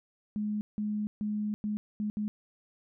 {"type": "tone bursts at uneven times", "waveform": "sine", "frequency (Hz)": 210.3, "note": "G#3", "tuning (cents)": 22, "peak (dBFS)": -29, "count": 6, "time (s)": [[0.36, 0.61], [0.78, 1.07], [1.21, 1.54], [1.64, 1.77], [2, 2.1], [2.17, 2.28]], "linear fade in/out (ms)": 0, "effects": []}